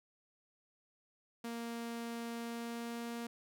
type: tone with pitch glide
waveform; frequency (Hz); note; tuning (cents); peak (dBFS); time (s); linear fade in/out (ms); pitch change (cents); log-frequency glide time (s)
sawtooth; 233.1 to 234.6; A#3 to A#3; 0 to +11; -36; 1.44-3.27; 5; +11; 2.32-3.08
effects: none